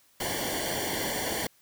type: noise with comb filter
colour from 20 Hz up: pink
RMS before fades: -31 dBFS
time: 0.2-1.47 s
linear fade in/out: 5 ms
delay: 0.78 ms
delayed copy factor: -0.9
effects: white hiss -63 dBFS RMS until 1.61 s